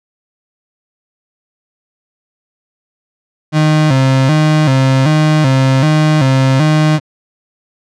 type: tone with vibrato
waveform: 35% pulse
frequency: 143.1 Hz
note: D3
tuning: 45 cents flat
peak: -6 dBFS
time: 3.52-7 s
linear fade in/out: 50 ms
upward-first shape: square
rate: 1.3 Hz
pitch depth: 130 cents each way
effects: low-pass 6000 Hz 12 dB/octave

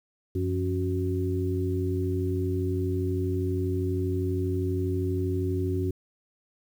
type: harmonic tone with a mistuned harmonic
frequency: 92.5 Hz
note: F#2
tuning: in tune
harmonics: 1 / 2 / 3 / 4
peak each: -27 / -38 / -32 / -30 dBFS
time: 0.35-5.91 s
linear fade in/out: 5 ms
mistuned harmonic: 2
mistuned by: -120 cents
effects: 9-bit

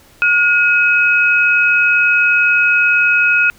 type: tone pair together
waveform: sine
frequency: 1434.5 / 2542 Hz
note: F6 / D#7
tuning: +46 / +36 cents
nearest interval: minor seventh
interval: 990 cents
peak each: -12 dBFS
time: 0.22-3.5 s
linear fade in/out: 0 ms
effects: pink hiss -47 dBFS RMS until 3.58 s

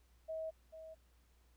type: tone with echo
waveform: sine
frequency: 640 Hz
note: D#5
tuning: 49 cents sharp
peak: -39 dBFS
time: 0.28-0.51 s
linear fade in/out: 20 ms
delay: 440 ms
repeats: 1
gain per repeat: -10 dB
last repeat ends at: 0.95 s
effects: added 60 Hz sine -67 dBFS peak until 1.56 s + pink hiss -75 dBFS RMS until 1.56 s

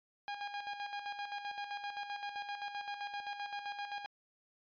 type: tone with tremolo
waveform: sawtooth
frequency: 815 Hz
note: G#5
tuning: 33 cents flat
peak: -34 dBFS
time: 0.28-4.06 s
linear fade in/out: 0 ms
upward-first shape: square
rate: 7.7 Hz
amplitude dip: 55%
effects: resampled to 11025 Hz

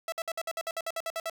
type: tone bursts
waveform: sawtooth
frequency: 659.3 Hz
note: E5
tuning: in tune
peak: -27 dBFS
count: 13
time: 0.08-1.298 s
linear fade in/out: 2 ms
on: 42 ms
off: 56 ms
effects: none

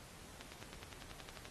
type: accelerating click train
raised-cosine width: 0.2 ms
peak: -30 dBFS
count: 12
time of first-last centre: 0.41-1.454 s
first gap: 110 ms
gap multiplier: 0.97
effects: pink hiss -56 dBFS RMS until 1.5 s + AAC 32 kbps

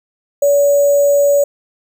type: tone with sample-and-hold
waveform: sine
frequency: 570 Hz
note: C#5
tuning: 48 cents sharp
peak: -8 dBFS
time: 0.42-1.44 s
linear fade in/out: 5 ms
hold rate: 7350 Hz
effects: none

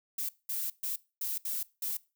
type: noise bursts at uneven times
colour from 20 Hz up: violet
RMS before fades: -34 dBFS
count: 6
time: 0.18-0.29 / 0.49-0.7 / 0.83-0.96 / 1.21-1.38 / 1.45-1.63 / 1.82-1.97 s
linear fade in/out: 5 ms
effects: noise-tail reverb RT60 0.3 s tail -21 dB re dry

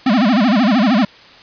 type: tone with vibrato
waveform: square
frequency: 230 Hz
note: A#3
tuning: 23 cents flat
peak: -11 dBFS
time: 0.06-1.05 s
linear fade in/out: 5 ms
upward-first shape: sine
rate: 13 Hz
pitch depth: 270 cents each way
effects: white hiss -42 dBFS RMS until 1.42 s + resampled to 11025 Hz

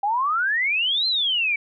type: exponential two-way sweep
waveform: sine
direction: up then down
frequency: 784 to 4186 to 2268 Hz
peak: -19 dBFS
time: 0.03-1.56 s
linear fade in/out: 5 ms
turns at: 1.07 s
effects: none

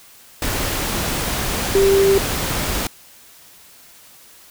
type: tone in noise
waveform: sine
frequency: 392 Hz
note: G4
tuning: in tune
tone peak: -11 dBFS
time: 1.75-2.18 s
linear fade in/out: 2 ms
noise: pink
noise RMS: -22 dBFS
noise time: 0.42-2.87 s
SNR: +8 dB
effects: white hiss -46 dBFS RMS until 4.5 s

